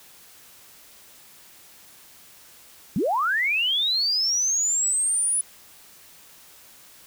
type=linear sweep; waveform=sine; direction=up; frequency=146.6 to 10000 Hz; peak=-20 dBFS; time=2.96-5.41 s; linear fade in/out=2 ms; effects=white hiss -50 dBFS RMS until 7.06 s